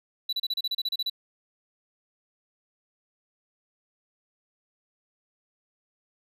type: tone bursts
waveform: triangle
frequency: 3951 Hz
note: B7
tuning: in tune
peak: -24 dBFS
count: 12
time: 0.29-1.098 s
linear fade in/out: 5 ms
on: 38 ms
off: 32 ms
effects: none